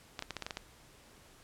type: clicks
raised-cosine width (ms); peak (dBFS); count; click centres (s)
0.2; -20; 8; 0.192 / 0.224 / 0.307 / 0.367 / 0.423 / 0.465 / 0.508 / 0.571
effects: pink hiss -59 dBFS RMS until 1.43 s + low-pass 12000 Hz 12 dB/octave